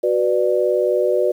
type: chord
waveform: sine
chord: B minor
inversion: second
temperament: just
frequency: 370.4 / 493.9 / 592.7 Hz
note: F#4 / B4 / D5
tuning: +2 / 0 / +16 cents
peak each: -19 dBFS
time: 0.03-1.32 s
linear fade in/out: 10 ms
effects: 8-bit